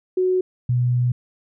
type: tone pair in turn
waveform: sine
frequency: 369.2 / 123.21 Hz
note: F#4 / B2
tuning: -4 / -4 cents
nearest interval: octave + perfect fifth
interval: 1900 cents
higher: first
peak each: -16 dBFS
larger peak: neither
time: 0.17-0.41 / 0.69-1.12 s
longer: second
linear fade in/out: 5 ms
effects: none